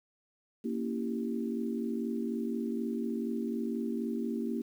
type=chord; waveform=sine; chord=A# diminished seventh; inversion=none; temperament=equal; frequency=233.1 / 277.2 / 329.6 / 392 Hz; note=A#3 / C#4 / E4 / G4; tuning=0 / 0 / 0 / 0 cents; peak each=-33 / -39 / -39 / -39 dBFS; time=0.64-4.62 s; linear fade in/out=10 ms; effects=10-bit